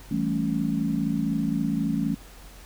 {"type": "chord", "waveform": "sine", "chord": "A dominant seventh", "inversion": "second", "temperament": "equal", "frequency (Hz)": [164.81, 196, 220, 277.2], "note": ["E3", "G3", "A3", "C#4"], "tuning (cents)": [0, 0, 0, 0], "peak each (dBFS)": [-29, -30, -27, -28], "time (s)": [0.11, 2.15], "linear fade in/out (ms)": 5, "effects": ["added 46 Hz sine -45 dBFS peak until 2.65 s", "pink hiss -49 dBFS RMS until 2.65 s"]}